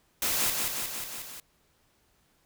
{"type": "noise with echo", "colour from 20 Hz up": "white", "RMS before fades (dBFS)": -28, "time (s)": [0.22, 0.5], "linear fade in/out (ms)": 2, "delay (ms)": 180, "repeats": 5, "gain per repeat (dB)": -3, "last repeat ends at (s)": 1.4, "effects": ["pink hiss -68 dBFS RMS until 2.45 s"]}